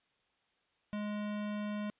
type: tone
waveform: square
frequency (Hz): 208.5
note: G#3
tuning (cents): +7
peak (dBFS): -36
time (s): 0.93-1.9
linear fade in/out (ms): 0
effects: white hiss -75 dBFS RMS until 1.99 s + resampled to 8000 Hz